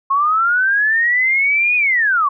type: linear two-way sweep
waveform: sine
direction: up then down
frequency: 1076 to 2489 to 1082 Hz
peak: -12 dBFS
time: 0.1-2.29 s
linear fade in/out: 10 ms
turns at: 1.76 s
effects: none